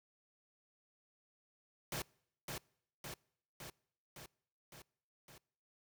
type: noise with echo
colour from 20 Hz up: pink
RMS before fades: -40 dBFS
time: 1.92-2.02 s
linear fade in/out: 2 ms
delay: 560 ms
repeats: 6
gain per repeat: -3 dB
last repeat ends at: 5.38 s
effects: noise-tail reverb RT60 0.7 s tail -26 dB re dry + high-pass 80 Hz 12 dB/octave